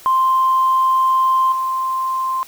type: tone with level steps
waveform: sine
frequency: 1046.5 Hz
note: C6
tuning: in tune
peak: -11 / -17 dBFS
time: 0.06-2.43 s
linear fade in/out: 0 ms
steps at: 1.52 s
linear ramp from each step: 2 ms
effects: tanh soft clip ceiling -7 dBFS + white hiss -42 dBFS RMS until 2.47 s